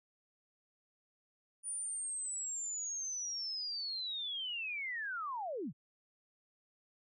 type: linear sweep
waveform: sine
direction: down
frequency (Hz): 9530 to 106.2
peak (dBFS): -37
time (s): 1.63-5.73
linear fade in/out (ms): 50
effects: none